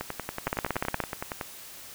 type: two click trains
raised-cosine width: 0.5 ms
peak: -11 / -16 dBFS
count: 10 / 16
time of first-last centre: 0.47-1.003 / 0.01-1.412 s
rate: 16.9 / 10.7 Hz
effects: white hiss -45 dBFS RMS until 1.94 s